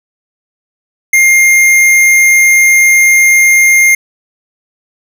sine tone with hard clipping, 2118 Hz, C7, 21 cents sharp, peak -5 dBFS, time 1.13-3.95 s, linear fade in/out 5 ms, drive 15 dB, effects none

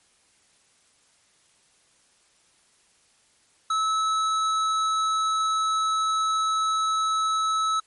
triangle tone with hard clipping, 1300 Hz, E6, 24 cents flat, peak -23 dBFS, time 3.7-7.8 s, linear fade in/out 5 ms, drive 15 dB, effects white hiss -62 dBFS RMS until 7.86 s + MP3 48 kbps

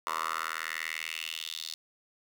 10% pulse tone with high-pass filter sweep, 80.4 Hz, E2, 43 cents flat, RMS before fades -36 dBFS, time 0.07-1.74 s, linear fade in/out 0 ms, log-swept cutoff 1000 to 4200 Hz, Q 3.7, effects none

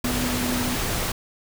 sine tone in noise, 246.9 Hz, B3, in tune, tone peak -26 dBFS, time 0.04-0.75 s, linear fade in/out 5 ms, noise pink, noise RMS -26 dBFS, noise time 0.04-1.12 s, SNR -3 dB, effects none

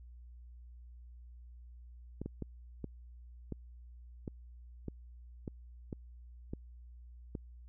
clicks, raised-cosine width 3 ms, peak -26 dBFS, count 11, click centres 2.216 / 2.26 / 2.423 / 2.843 / 3.523 / 4.278 / 4.883 / 5.478 / 5.928 / 6.535 / 7.352 s, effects added 60 Hz sine -50 dBFS peak until 7.68 s

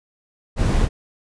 brown noise, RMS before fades -17 dBFS, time 0.56-0.89 s, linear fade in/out 50 ms, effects resampled to 22050 Hz

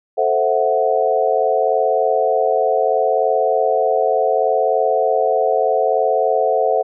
sine chord, F# half-diminished seventh, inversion first, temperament equal, 440 / 523.3 / 659.3 / 740 Hz, A4 / C5 / E5 / F#5, 0 / 0 / 0 / 0 cents, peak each -19 dBFS, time 0.17-6.83 s, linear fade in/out 20 ms, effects none

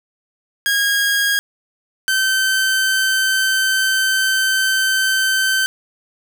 sawtooth tone pair in turn, 1635 / 1543.2 Hz, G#6 / G6, -28 / -28 cents, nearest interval minor second, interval 100 cents, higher first, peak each -11 dBFS, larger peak neither, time 0.66-1.39 / 2.08-5.66 s, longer second, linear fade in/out 0 ms, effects none

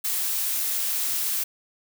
blue noise, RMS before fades -26 dBFS, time 0.04-1.44 s, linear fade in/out 10 ms, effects none

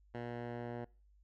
10% pulse tone with low-pass filter sweep, 119.6 Hz, A#2, 45 cents sharp, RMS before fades -43 dBFS, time 0.14-0.85 s, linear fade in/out 10 ms, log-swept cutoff 2100 to 1300 Hz, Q 0.8, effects noise-tail reverb RT60 0.4 s tail -25 dB re dry + added 50 Hz sine -63 dBFS peak until 1.23 s

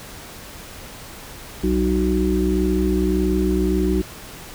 harmonic tone with a mistuned harmonic, 61.7 Hz, B1, 1 cent flat, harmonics 1 / 3 / 5 / 6, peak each -22 / -22 / -22 / -22 dBFS, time 1.63-4.02 s, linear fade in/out 10 ms, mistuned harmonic 3, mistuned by +50 cents, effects pink hiss -38 dBFS RMS until 4.54 s

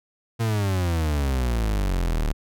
40% pulse exponential sweep, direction down, 116.54 to 35.97 Hz, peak -20 dBFS, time 0.39-2.33 s, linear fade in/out 20 ms, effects none

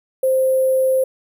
sine tone with sample-and-hold, 523.3 Hz, C5, in tune, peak -13 dBFS, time 0.23-1.04 s, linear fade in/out 5 ms, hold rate 11025 Hz, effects none

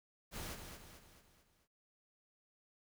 pink noise with echo, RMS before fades -45 dBFS, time 0.31-0.58 s, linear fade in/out 50 ms, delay 220 ms, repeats 5, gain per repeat -6 dB, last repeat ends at 1.68 s, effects none

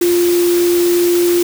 sine tone in noise, 349.2 Hz, F4, in tune, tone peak -10 dBFS, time 0.01-1.43 s, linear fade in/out 5 ms, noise white, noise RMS -23 dBFS, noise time 0.01-1.43 s, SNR +10 dB, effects none

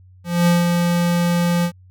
square tone with ADSR envelope, 173.3 Hz, F3, 13 cents flat, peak -12 dBFS, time 0.24-1.72 s, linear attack 230 ms, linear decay 170 ms, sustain -4 dB, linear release 79 ms, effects added 92 Hz sine -44 dBFS peak until 1.9 s

